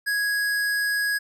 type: tone with hard clipping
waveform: sine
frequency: 1661.2 Hz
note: G#6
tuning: in tune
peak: -23 dBFS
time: 0.06-1.19 s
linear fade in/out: 20 ms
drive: 18 dB
effects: none